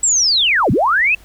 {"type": "linear two-way sweep", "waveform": "sine", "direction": "down then up", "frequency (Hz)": [7850, 83.8, 2683], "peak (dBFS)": -11, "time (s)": [0.03, 1.15], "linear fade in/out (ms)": 5, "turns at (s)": 0.71, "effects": ["added 50 Hz sine -44 dBFS peak until 1.24 s", "pink hiss -48 dBFS RMS until 1.24 s"]}